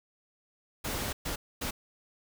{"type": "noise bursts at uneven times", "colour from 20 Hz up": "pink", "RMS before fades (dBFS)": -34, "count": 3, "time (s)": [[0.84, 1.13], [1.25, 1.36], [1.61, 1.71]], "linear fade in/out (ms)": 10, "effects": []}